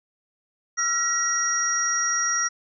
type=tone cluster; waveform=sine; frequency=1366 / 1908 / 5710 Hz; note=F6 / A#6 / F8; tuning=-39 / +40 / +37 cents; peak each=-26 / -29 / -23 dBFS; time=0.77-2.49 s; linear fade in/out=20 ms; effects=none